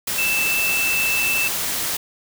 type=tone in noise; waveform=sine; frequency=2648 Hz; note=E7; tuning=7 cents sharp; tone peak=-19 dBFS; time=0.18-1.48 s; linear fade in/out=5 ms; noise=white; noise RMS=-24 dBFS; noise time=0.07-1.97 s; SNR=+2 dB; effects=none